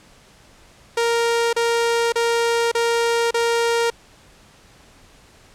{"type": "tone bursts", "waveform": "sawtooth", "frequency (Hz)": 466.2, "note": "A#4", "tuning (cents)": 0, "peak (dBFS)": -13, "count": 5, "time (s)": [0.97, 3.902], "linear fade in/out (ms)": 5, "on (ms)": 560, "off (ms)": 33, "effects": ["pink hiss -50 dBFS RMS until 5.54 s", "low-pass 9000 Hz 12 dB/octave"]}